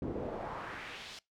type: noise with band-pass filter sweep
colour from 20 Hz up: brown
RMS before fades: -41 dBFS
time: 0.02-1.19 s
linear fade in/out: 2 ms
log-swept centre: 290 to 4800 Hz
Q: 1.6
effects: noise-tail reverb RT60 0.2 s tail -24 dB re dry